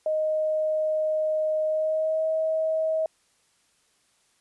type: tone with pitch glide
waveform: sine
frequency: 622 to 636.2 Hz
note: D#5 to D#5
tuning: -1 to +38 cents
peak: -22 dBFS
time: 0.06-3.06 s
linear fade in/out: 2 ms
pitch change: +39 cents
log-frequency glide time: 1.66-2.26 s
effects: white hiss -66 dBFS RMS until 4.4 s + resampled to 24000 Hz